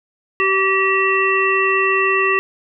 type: harmonic tone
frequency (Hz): 385.2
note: G4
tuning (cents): -30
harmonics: 1 / 3 / 5 / 7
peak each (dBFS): -19 / -19 / -19 / -19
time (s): 0.4-2.39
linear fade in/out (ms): 0
effects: none